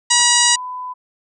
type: harmonic tone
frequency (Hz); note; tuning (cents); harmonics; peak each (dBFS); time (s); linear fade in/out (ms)
963; B5; -44; 1 / 2 / 3 / 4 / 5 / 6 / 7 / 8 / 9; -20 / -20 / -20 / -20 / -20 / -20 / -20 / -20 / -20; 0.1-0.56; 10
type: clicks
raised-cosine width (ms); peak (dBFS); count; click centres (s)
0.5; -21; 2; 0.199 / 0.213
type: tone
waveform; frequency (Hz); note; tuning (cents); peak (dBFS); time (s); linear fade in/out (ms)
sine; 1002; B5; +25; -25; 0.53-0.94; 20
effects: none